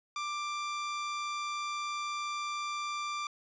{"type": "tone", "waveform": "sawtooth", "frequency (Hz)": 1181, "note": "D6", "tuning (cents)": 9, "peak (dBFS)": -30, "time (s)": [0.16, 3.27], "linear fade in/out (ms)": 2, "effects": ["resampled to 16000 Hz"]}